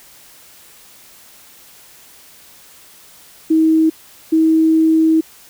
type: tone pair in turn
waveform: sine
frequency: 318.9 / 320.1 Hz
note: D#4 / D#4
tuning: +43 / +49 cents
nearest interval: unison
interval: 6 cents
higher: second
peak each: -9 dBFS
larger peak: neither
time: 3.5-3.9 / 4.32-5.21 s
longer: second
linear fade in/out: 10 ms
effects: white hiss -44 dBFS RMS until 5.49 s